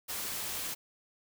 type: noise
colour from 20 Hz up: white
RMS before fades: -37 dBFS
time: 0.08-0.75 s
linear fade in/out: 20 ms
effects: none